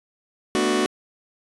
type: chord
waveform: sawtooth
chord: B minor seventh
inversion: third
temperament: just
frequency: 222.2 / 246.9 / 296.3 / 370.4 Hz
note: A3 / B3 / D4 / F#4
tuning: +17 / 0 / +15 / +2 cents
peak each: -22 / -23 / -21 / -18 dBFS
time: 0.55-0.86 s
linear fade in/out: 0 ms
effects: resampled to 24000 Hz